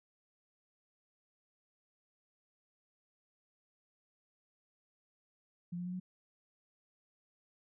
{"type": "tone with pitch steps", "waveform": "sine", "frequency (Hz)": [174.4, 177.35, 180.34, 183.39], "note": ["F3", "F3", "F#3", "F#3"], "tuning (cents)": [-2, 27, -44, -15], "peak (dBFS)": -37, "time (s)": [5.72, 6], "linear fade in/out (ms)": 10, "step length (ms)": 70, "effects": []}